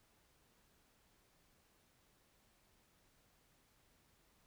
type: silence
effects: pink hiss -73 dBFS RMS until 4.46 s